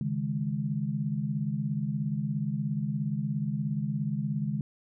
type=chord; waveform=sine; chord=C# suspended second; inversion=none; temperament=equal; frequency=138.59 / 155.56 / 207.7 Hz; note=C#3 / D#3 / G#3; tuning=0 / 0 / 0 cents; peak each=-32 dBFS; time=0.01-4.61 s; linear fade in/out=2 ms; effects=none